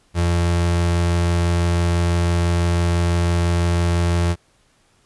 35% pulse tone, 86 Hz, F2, 26 cents flat, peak -14 dBFS, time 0.14-4.36 s, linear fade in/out 50 ms, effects pink hiss -59 dBFS RMS until 5.05 s + resampled to 24000 Hz

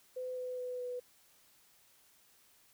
sine tone with pitch steps, 507 / 502.9 / 498.9 / 494.8 Hz, B4 / B4 / B4 / B4, +45 / +31 / +17 / +3 cents, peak -37 dBFS, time 0.16-1 s, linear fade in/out 10 ms, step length 210 ms, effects white hiss -66 dBFS RMS until 2.73 s

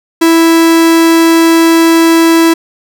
45% pulse tone, 329.6 Hz, E4, in tune, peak -4 dBFS, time 0.21-2.54 s, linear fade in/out 10 ms, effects none

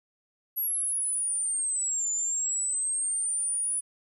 sine linear two-way sweep, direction down then up, 11600 to 7040 to 9910 Hz, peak -26 dBFS, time 0.56-3.81 s, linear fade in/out 20 ms, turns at 2.11 s, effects 11-bit

